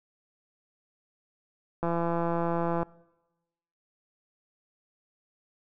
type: click train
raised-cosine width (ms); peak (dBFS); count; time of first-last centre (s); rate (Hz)
1; -16; 170; 1.83-2.83; 169
effects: noise-tail reverb RT60 1.0 s tail -23 dB re dry